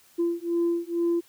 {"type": "beating tone pair", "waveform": "sine", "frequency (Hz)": [340, 342.2], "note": ["F4", "F4"], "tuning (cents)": [-46, -35], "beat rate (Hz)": 2.2, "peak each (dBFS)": -25, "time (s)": [0.18, 1.21], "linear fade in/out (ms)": 20, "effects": ["tanh soft clip ceiling -18 dBFS", "white hiss -58 dBFS RMS until 1.28 s"]}